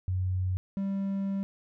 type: tone pair in turn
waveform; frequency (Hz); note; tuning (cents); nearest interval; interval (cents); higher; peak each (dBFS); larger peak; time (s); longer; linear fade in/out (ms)
sine / triangle; 92.5 / 196; F#2 / G3; 0 / 0; octave + minor second; 1300; second; -26; neither; 0.08-0.57 / 0.77-1.43; second; 0
effects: none